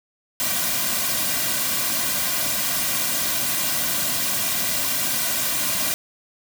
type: noise with comb filter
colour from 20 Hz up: white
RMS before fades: -23 dBFS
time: 0.4-5.94 s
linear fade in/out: 0 ms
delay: 2.3 ms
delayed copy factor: -0.7
effects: none